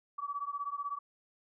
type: beating tone pair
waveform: sine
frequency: 1137 / 1153 Hz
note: C#6 / D6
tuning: +44 / -32 cents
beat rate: 16 Hz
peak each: -38 / -38 dBFS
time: 0.18-0.99 s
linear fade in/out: 10 ms
effects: none